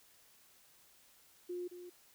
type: tone with echo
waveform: sine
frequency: 355.6 Hz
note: F4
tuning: 31 cents sharp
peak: -38 dBFS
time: 1.49-1.68 s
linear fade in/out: 10 ms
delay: 220 ms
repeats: 1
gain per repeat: -9 dB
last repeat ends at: 1.9 s
effects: white hiss -65 dBFS RMS until 2.14 s